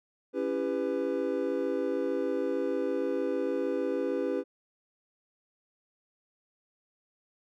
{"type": "chord", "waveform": "triangle", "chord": "C# half-diminished seventh", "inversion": "none", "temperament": "just", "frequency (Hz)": [277.2, 332.6, 399.1, 498.9], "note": ["C#4", "E4", "G4", "B4"], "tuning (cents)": [0, 16, 31, 17], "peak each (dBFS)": [-32, -33, -31, -30], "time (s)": [0.33, 4.44], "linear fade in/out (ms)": 50, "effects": []}